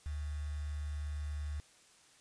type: tone with quantisation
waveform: sine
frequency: 74.1 Hz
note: D2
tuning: 16 cents sharp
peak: -36 dBFS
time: 0.06-1.6 s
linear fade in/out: 0 ms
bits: 9
effects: white hiss -63 dBFS RMS until 2.2 s + resampled to 22050 Hz